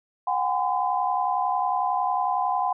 sine tone cluster, 732 / 803 / 1020 Hz, F#5 / G5 / C6, -19 / +41 / -44 cents, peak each -26 dBFS, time 0.27-2.73 s, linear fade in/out 5 ms, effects none

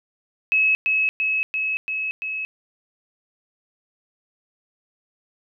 sine tone with echo, 2576 Hz, E7, 41 cents flat, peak -15 dBFS, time 0.52-0.75 s, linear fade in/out 0 ms, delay 340 ms, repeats 5, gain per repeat -2 dB, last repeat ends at 2.45 s, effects none

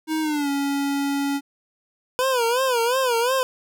square tone with pitch glide, 314.8 to 280.5 Hz, D#4 to C#4, +20 to +21 cents, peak -22 dBFS, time 0.07-1.41 s, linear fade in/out 50 ms, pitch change -199 cents, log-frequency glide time 0.21-0.49 s
25% pulse tone with vibrato, 493.9 Hz, B4, in tune, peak -15 dBFS, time 2.19-3.43 s, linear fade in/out 0 ms, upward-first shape sine, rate 2.8 Hz, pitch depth 130 cents each way
effects none

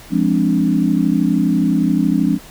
sine chord, D half-diminished seventh, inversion first, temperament equal, 174.61 / 207.7 / 261.6 / 293.7 Hz, F3 / Ab3 / C4 / D4, 0 / 0 / 0 / 0 cents, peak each -18 dBFS, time 0.1-2.39 s, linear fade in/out 50 ms, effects pink hiss -40 dBFS RMS until 2.5 s

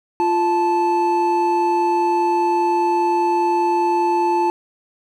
triangle tone pair together, 347.2 / 875 Hz, F4 / A5, -10 / -10 cents, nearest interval octave + major third, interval 1600 cents, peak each -17 / -15 dBFS, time 0.2-4.5 s, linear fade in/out 0 ms, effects none

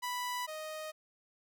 sawtooth tone pair in turn, 987.8 / 622.3 Hz, B5 / D#5, 0 / 0 cents, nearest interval minor sixth, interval 800 cents, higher first, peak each -31 / -36 dBFS, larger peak first, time 0.02-0.47 / 0.47-0.92 s, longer neither, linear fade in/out 20 ms, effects none

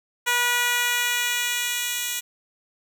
10% pulse tone with high-pass filter sweep, 484.6 Hz, B4, 33 cents flat, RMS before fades -24 dBFS, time 0.26-2.21 s, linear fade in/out 20 ms, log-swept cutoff 970 to 4000 Hz, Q 0.74, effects none

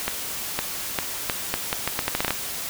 accelerating click train, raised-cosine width 0.3 ms, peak -6 dBFS, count 14, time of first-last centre 0.08-2.306 s, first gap 510 ms, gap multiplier 0.78, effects white hiss -31 dBFS RMS until 2.69 s

